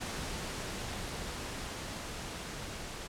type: noise with level ramp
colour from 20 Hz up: pink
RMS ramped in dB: -38 to -42 dBFS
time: 0-3.08 s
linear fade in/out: 20 ms
effects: low-pass 9000 Hz 12 dB/octave